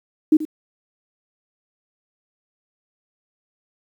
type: tone with echo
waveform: sine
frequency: 309.3 Hz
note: D#4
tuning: 10 cents flat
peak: -9 dBFS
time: 0.32-0.37 s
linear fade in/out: 5 ms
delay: 82 ms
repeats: 1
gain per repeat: -14 dB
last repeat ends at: 0.452 s
effects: 8-bit